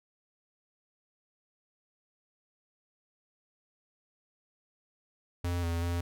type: tone with pitch steps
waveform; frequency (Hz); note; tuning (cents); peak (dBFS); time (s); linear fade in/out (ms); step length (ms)
square; 87.4 / 84.5 / 86.3; F2 / E2 / F2; +2 / +43 / -20; -30; 5.44-6.01; 5; 190
effects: none